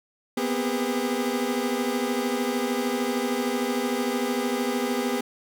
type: tone cluster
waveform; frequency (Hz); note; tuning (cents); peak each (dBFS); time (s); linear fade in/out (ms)
30% pulse; 240.9 / 254.1 / 403.9; B3 / B3 / G#4; -43 / +49 / -48; -26; 0.37-5.21; 5
effects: none